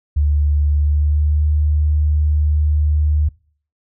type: tone with pitch glide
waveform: sine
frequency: 73.42 to 75.22 Hz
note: D2 to D2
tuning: 0 to +42 cents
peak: -12 dBFS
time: 0.16-3.29 s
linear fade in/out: 10 ms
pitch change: +42 cents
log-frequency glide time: 0.75-1.41 s
effects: noise-tail reverb RT60 0.5 s tail -24 dB re dry